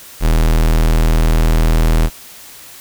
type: tone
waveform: 45% pulse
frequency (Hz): 40.05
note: E1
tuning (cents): -49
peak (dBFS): -9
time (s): 0.2-2.1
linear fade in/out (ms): 50
effects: white hiss -37 dBFS RMS until 2.8 s